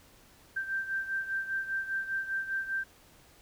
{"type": "beating tone pair", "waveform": "sine", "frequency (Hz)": [1568, 1573], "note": ["G6", "G6"], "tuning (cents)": [0, 6], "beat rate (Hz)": 5, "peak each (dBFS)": [-32, -37], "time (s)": [0.56, 2.84], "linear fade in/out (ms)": 10, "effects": ["pink hiss -59 dBFS RMS until 3.41 s"]}